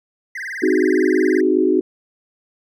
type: tone with vibrato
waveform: triangle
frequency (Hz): 1801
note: A6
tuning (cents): +40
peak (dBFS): -24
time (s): 0.35-1.41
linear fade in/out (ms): 5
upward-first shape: sine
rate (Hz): 20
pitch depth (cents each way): 250
type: chord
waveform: sine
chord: Ab dominant seventh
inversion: first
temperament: equal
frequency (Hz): 261.6 / 311.1 / 370 / 415.3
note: C4 / Eb4 / Gb4 / Ab4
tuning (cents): 0 / 0 / 0 / 0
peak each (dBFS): -21 / -18 / -16 / -22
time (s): 0.62-1.81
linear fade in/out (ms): 10
effects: none